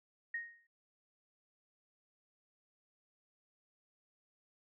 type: tone with exponential decay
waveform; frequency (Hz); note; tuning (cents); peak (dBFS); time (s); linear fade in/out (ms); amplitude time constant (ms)
sine; 1864.7; A#6; 0; -34; 0.34-0.67; 5; 70
effects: none